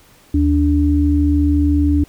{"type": "tone pair together", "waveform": "sine", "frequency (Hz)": [77.21, 290.9], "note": ["D#2", "D4"], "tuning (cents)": [-13, -16], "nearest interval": "octave + major seventh", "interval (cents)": 2297, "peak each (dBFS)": -14, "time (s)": [0.34, 2.04], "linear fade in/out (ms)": 5, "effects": ["pink hiss -49 dBFS RMS until 2.08 s"]}